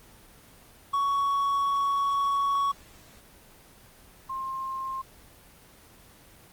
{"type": "tone pair in turn", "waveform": ["triangle", "sine"], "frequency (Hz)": [1117, 1060.9], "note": ["C#6", "C6"], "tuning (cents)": [13, 24], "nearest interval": "minor second", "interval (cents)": 89, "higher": "first", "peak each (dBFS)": [-21, -30], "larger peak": "first", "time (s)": [[0.93, 2.72], [4.29, 5.02]], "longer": "first", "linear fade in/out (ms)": 10, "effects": ["pink hiss -53 dBFS RMS until 6.52 s", "Opus 24 kbps"]}